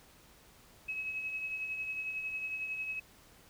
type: tone with tremolo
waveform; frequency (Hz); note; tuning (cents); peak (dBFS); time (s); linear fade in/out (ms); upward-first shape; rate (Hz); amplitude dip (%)
sine; 2565; E7; -48; -33; 0.88-3; 10; triangle; 11; 50
effects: pink hiss -60 dBFS RMS until 3.49 s